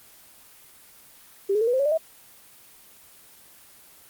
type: tone with pitch steps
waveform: sine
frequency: 395.4 / 423.8 / 454.2 / 486.8 / 521.7 / 559.2 / 599.3 / 642.3 Hz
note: G4 / G#4 / A#4 / B4 / C5 / C#5 / D5 / E5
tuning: +15 / +35 / -45 / -25 / -5 / +15 / +35 / -45 cents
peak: -19 dBFS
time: 1.49-1.978 s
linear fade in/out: 10 ms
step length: 61 ms
effects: white hiss -51 dBFS RMS until 4.09 s + Opus 24 kbps